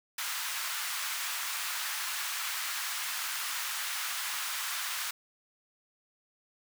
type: high-pass noise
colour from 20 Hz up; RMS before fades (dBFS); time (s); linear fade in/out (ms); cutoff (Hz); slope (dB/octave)
pink; -35; 0.18-5.11; 5; 1100; 24
effects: none